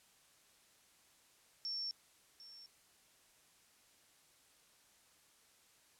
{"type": "tone with echo", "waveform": "sine", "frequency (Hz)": 5450, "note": "F8", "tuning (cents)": -43, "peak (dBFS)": -38, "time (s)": [1.65, 1.91], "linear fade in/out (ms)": 0, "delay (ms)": 750, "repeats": 1, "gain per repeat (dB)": -15, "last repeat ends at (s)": 2.66, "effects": ["white hiss -68 dBFS RMS until 5.99 s", "low-pass 11000 Hz 12 dB/octave"]}